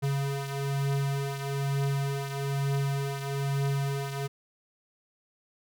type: beating tone pair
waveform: square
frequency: 138.7 / 139.8 Hz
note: C#3 / C#3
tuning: +1 / +15 cents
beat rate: 1.1 Hz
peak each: -29 / -35 dBFS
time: 0.02-4.28 s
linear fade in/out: 20 ms
effects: none